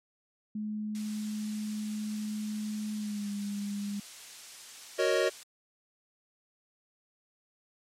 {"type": "tone with pitch glide", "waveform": "sine", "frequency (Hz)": [212.6, 203.1], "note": ["G#3", "G#3"], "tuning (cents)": [41, -38], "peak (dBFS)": -32, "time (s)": [0.55, 4], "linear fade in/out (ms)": 5, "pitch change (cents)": -79, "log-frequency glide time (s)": [2.96, 3.3]}
{"type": "noise", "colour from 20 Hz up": "blue", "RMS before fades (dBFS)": -41, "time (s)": [0.95, 5.43], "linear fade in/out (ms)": 0}
{"type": "chord", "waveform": "square", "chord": "D# minor seventh", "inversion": "first", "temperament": "equal", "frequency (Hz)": [370, 466.2, 554.4, 622.3], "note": ["F#4", "A#4", "C#5", "D#5"], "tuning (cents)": [0, 0, 0, 0], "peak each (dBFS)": -31, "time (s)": [4.98, 5.3], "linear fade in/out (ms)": 20}
{"effects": ["low-pass 7000 Hz 12 dB/octave", "MP3 64 kbps"]}